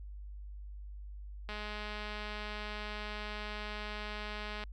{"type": "click train", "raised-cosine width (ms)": 0.3, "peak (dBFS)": -26, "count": 662, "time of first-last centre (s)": [1.49, 4.638], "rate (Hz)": 210, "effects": ["added 50 Hz sine -43 dBFS peak until 4.72 s", "Opus 48 kbps"]}